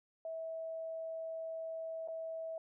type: tone with dropouts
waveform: sine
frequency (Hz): 650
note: E5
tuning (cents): -24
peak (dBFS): -39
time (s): 0.25-2.58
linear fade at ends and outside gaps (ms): 2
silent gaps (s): 2.076-2.084
effects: none